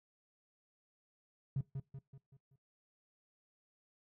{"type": "tone with echo", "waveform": "triangle", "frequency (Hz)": 136.1, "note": "C#3", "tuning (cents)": -31, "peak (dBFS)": -28, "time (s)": [1.56, 1.61], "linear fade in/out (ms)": 5, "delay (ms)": 190, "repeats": 5, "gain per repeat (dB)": -7, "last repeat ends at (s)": 2.56, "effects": ["noise-tail reverb RT60 0.2 s tail -22 dB re dry", "tanh soft clip ceiling -30 dBFS"]}